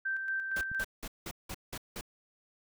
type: tone with tremolo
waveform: sine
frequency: 1562 Hz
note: G6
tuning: 7 cents flat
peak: -30 dBFS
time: 0.05-0.84 s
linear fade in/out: 10 ms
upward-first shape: square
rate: 4.3 Hz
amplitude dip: 40%
type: noise bursts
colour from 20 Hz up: pink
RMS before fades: -40 dBFS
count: 7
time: 0.56-2.011 s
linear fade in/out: 5 ms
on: 53 ms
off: 180 ms
type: click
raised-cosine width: 5 ms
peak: -33 dBFS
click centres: 0.716 s
effects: none